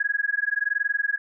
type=tone with amplitude modulation; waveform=sine; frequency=1661.2 Hz; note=G#6; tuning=in tune; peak=-18 dBFS; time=0-1.18 s; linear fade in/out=5 ms; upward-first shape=sine; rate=21.2 Hz; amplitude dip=100%; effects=none